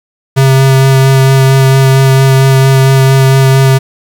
square tone with vibrato, 133.9 Hz, C3, 40 cents sharp, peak -4 dBFS, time 0.36-3.79 s, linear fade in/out 20 ms, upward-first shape sine, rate 4.4 Hz, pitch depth 12 cents each way, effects 7-bit

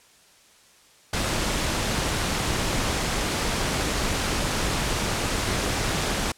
pink noise with amplitude modulation, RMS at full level -23 dBFS, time 1.13-6.32 s, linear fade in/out 5 ms, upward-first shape sine, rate 252 Hz, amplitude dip 45%, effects white hiss -55 dBFS RMS until 6.37 s + low-pass 9000 Hz 12 dB/octave

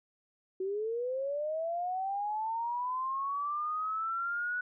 sine linear sweep, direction up, 370 to 1480 Hz, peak -31 dBFS, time 0.6-4.61 s, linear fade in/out 5 ms, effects none

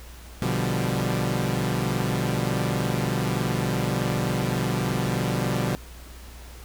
sawtooth chord, G dominant seventh, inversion first, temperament equal, 123.47 / 146.83 / 174.61 / 196 Hz, B2 / D3 / F3 / G3, 0 / 0 / 0 / 0 cents, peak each -23 / -25 / -26 / -26 dBFS, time 0.42-5.75 s, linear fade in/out 0 ms, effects added 60 Hz sine -41 dBFS peak until 6.64 s + pink hiss -47 dBFS RMS until 6.64 s

